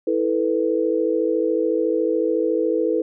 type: chord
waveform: sine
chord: E suspended fourth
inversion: none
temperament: equal with one note detuned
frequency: 326 / 440 / 493.9 Hz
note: E4 / A4 / B4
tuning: -19 / 0 / 0 cents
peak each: -22 dBFS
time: 0.07-3.02 s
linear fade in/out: 5 ms
effects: none